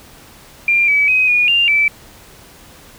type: tone with pitch steps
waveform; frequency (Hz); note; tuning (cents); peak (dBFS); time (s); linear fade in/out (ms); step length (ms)
sine; 2387 / 2288 / 2521 / 2447 / 2792 / 2318; D7 / D7 / D#7 / D#7 / F7 / D7; +28 / -46 / +22 / -29 / -1 / -23; -10; 0.68-1.88; 2; 200
effects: pink hiss -42 dBFS RMS until 2.98 s